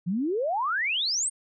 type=exponential sweep; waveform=sine; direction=up; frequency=163.5 to 8960 Hz; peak=-24 dBFS; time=0.06-1.3 s; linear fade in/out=20 ms; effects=none